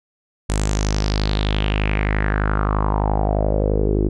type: tone with low-pass filter sweep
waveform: sawtooth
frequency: 51.6 Hz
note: G#1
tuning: 10 cents flat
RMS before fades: -19 dBFS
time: 0.49-4.09 s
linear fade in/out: 10 ms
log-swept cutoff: 8500 to 350 Hz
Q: 4.6
effects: none

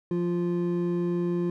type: tone pair together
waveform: triangle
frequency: 174.61 / 348.6 Hz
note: F3 / F4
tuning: 0 / -3 cents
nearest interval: octave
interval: 1197 cents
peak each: -25 / -25 dBFS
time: 0.11-1.5 s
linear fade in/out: 2 ms
effects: none

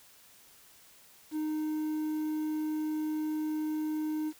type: tone with quantisation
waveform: triangle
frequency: 308.5 Hz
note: D#4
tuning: 15 cents flat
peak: -28 dBFS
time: 1.31-4.33 s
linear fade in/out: 50 ms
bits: 9
effects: white hiss -58 dBFS RMS until 4.39 s

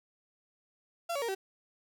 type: tone with pitch steps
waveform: 35% pulse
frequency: 682 / 563.6 / 465.8 / 385 Hz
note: F5 / C#5 / A#4 / G4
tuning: -41 / +29 / -1 / -31 cents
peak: -30 dBFS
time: 1.09-1.35 s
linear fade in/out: 10 ms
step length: 65 ms
effects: none

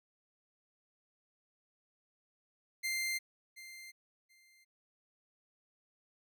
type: tone with echo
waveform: sawtooth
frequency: 2093 Hz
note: C7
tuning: in tune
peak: -30 dBFS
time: 2.83-3.19 s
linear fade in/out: 20 ms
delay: 730 ms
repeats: 2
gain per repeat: -15 dB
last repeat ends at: 4.65 s
effects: none

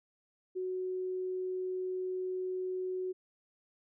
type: tone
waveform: sine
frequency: 370 Hz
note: F#4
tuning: in tune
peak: -33 dBFS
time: 0.55-3.13 s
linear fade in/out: 20 ms
effects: none

